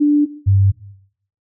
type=tone pair in turn; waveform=sine; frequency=293.7 / 98.01 Hz; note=D4 / G2; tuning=0 / 0 cents; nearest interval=octave + perfect fifth; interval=1900 cents; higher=first; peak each=-9 dBFS; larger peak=neither; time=0-0.26 / 0.46-0.72 s; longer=neither; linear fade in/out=20 ms; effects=noise-tail reverb RT60 0.7 s tail -17 dB re dry